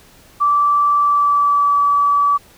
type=tone with pitch glide; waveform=sine; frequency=1163 to 1148.3 Hz; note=D6 to D6; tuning=-17 to -39 cents; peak=-11 dBFS; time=0.4-2.38 s; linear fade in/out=20 ms; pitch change=-22 cents; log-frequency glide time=0.98-1.78 s; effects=pink hiss -47 dBFS RMS until 2.57 s